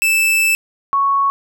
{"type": "tone pair in turn", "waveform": ["45% pulse", "sine"], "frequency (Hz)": [2637, 1108.7], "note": ["E7", "C#6"], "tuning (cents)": [0, 0], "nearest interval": "octave + minor third", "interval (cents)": 1500, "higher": "first", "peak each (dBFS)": -12, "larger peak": "neither", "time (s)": [[0.02, 0.55], [0.93, 1.3]], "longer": "first", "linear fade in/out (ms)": 0, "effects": []}